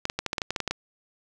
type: clicks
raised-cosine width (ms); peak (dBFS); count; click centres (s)
0.2; -10; 12; 0.054 / 0.099 / 0.19 / 0.263 / 0.331 / 0.382 / 0.418 / 0.506 / 0.562 / 0.603 / 0.677 / 0.71
effects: none